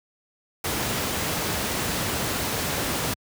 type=noise; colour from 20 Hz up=pink; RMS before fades=-26 dBFS; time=0.64-3.14 s; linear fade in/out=5 ms; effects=high-pass 80 Hz 12 dB/octave